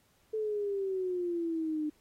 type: exponential sweep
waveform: sine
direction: down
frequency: 440 to 299.7 Hz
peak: -30 dBFS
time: 0.33-1.9 s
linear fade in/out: 10 ms
effects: pink hiss -69 dBFS RMS until 2 s + AAC 48 kbps